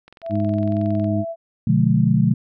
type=click train; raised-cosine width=0.3 ms; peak=-28 dBFS; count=22; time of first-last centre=0.08-1.043 s; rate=21.8 Hz
type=tone with vibrato; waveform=sine; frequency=660 Hz; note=E5; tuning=2 cents sharp; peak=-25 dBFS; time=0.22-1.36 s; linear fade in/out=50 ms; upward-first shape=square; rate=2.1 Hz; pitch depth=13 cents each way
type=harmonic tone; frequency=103.83 Hz; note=G#2; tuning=in tune; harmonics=1 / 2 / 3; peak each=-22 / -22 / -24 dBFS; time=0.29-1.25 s; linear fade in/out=50 ms
type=chord; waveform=sine; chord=B diminished seventh; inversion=none; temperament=just; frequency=123.47 / 148.16 / 177.8 / 213.4 Hz; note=B2 / D3 / F3 / Ab3; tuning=0 / +16 / +31 / +47 cents; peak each=-19 dBFS; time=1.67-2.34 s; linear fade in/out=5 ms
effects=none